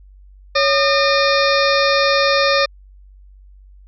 harmonic tone with a mistuned harmonic, 607 Hz, D#5, 43 cents flat, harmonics 1 / 2 / 3 / 4 / 6 / 7 / 8 / 9, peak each -16 / -19 / -21 / -22 / -24 / -24 / -25 / -26 dBFS, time 0.55-2.66 s, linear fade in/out 10 ms, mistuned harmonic 1, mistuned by -150 cents, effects added 48 Hz sine -41 dBFS peak until 3.87 s

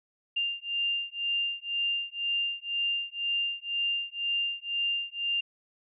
sine beating tone pair, 2794 / 2796 Hz, F7 / F7, 0 / +1 cents, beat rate 2 Hz, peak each -31 dBFS, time 0.36-5.41 s, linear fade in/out 10 ms, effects none

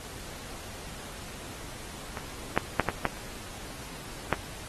clicks, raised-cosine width 0.5 ms, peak -19 / -7 / -7 / -10 / -9 / -28 / -8 dBFS, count 7, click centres 2.172 / 2.576 / 2.797 / 2.887 / 3.053 / 3.17 / 4.327 s, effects pink hiss -43 dBFS RMS until 4.68 s + AAC 32 kbps

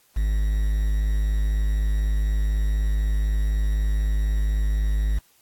triangle tone with quantisation, 52 Hz, G#1, 3 cents sharp, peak -17 dBFS, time 0.16-5.19 s, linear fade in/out 10 ms, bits 7, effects white hiss -60 dBFS RMS until 5.41 s + AAC 64 kbps

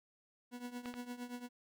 40% pulse tone with tremolo, 244.6 Hz, B3, 16 cents flat, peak -39 dBFS, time 0.51-1.49 s, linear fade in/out 50 ms, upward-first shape triangle, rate 8.7 Hz, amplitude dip 85%
clicks, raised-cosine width 0.3 ms, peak -29 dBFS, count 2, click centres 0.858 / 0.94 s
effects none

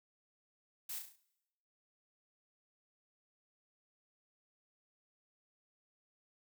blue noise with echo, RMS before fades -43 dBFS, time 0.89-0.99 s, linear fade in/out 5 ms, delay 34 ms, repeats 5, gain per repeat -5 dB, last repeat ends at 1.16 s, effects noise-tail reverb RT60 0.9 s tail -21 dB re dry

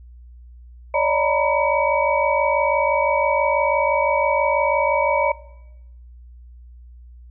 sine tone cluster, 564 / 610 / 926 / 985 / 2275 Hz, C#5 / D#5 / A#5 / B5 / C#7, +30 / -34 / -12 / -5 / +44 cents, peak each -21 / -22 / -23 / -24 / -25 dBFS, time 0.94-5.32 s, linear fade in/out 5 ms, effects noise-tail reverb RT60 0.9 s tail -19 dB re dry + added 60 Hz sine -40 dBFS peak until 7.3 s

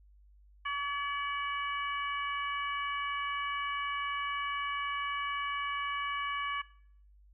harmonic tone with a mistuned harmonic, 569 Hz, C#5, 45 cents sharp, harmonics 2 / 3 / 4 / 5, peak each -34 / -38 / -40 / -42 dBFS, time 0.65-6.62 s, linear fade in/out 10 ms, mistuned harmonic 5, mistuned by +55 cents, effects noise-tail reverb RT60 0.6 s tail -19 dB re dry + added 50 Hz sine -57 dBFS peak until 7.33 s

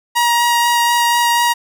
sawtooth tone with vibrato, 949 Hz, A#5, 31 cents sharp, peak -8 dBFS, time 0.15-1.54 s, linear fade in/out 20 ms, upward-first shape sine, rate 4.1 Hz, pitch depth 9 cents each way, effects none

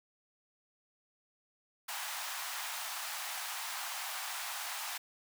pink high-pass noise, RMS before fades -40 dBFS, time 1.88-4.98 s, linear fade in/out 10 ms, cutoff 730 Hz, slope 48 dB/octave, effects none

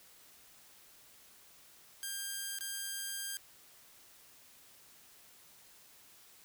5% pulse tone with dropouts, 1599 Hz, G6, 34 cents sharp, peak -27 dBFS, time 2.03-3.37 s, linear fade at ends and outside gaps 0 ms, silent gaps 2.587-2.608 s, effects white hiss -60 dBFS RMS until 6.44 s

